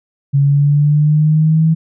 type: exponential sweep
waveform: sine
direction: up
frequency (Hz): 139.2 to 161.9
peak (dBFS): -8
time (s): 0.33-1.75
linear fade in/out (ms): 20
effects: none